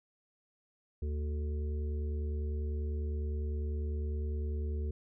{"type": "harmonic tone with a mistuned harmonic", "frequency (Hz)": 74.9, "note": "D2", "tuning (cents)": 35, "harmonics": [1, 3, 5, 6], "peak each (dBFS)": [-32, -47, -46, -49], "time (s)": [1.02, 4.91], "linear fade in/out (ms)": 5, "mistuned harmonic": 6, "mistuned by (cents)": -19, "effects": []}